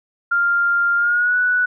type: tone with pitch glide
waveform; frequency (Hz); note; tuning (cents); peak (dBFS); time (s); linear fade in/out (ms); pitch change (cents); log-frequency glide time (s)
sine; 1396.9 to 1479.1; F6 to F#6; 0 to -1; -14; 0.31-1.66; 10; +99; 0.96-1.37
effects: none